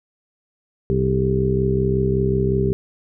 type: harmonic tone with a mistuned harmonic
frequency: 65.41 Hz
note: C2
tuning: in tune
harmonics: 1 / 2 / 3 / 4 / 5 / 6 / 7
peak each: -25 / -21 / -24 / -32 / -32 / -20 / -32 dBFS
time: 0.9-2.73 s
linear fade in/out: 0 ms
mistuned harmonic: 7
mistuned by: -86 cents
effects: none